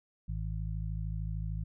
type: harmonic tone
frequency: 53.3 Hz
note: G#1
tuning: 46 cents sharp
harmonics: 1 / 2 / 3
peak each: -35 / -38 / -40 dBFS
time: 0.28-1.64 s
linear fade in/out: 10 ms
effects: none